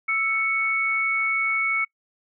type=tone pair together; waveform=sine; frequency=1320.5 / 2217 Hz; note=E6 / C#7; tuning=+3 / 0 cents; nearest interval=major sixth; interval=897 cents; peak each=-28 / -21 dBFS; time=0.08-1.85 s; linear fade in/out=10 ms; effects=noise-tail reverb RT60 0.1 s tail -26 dB re dry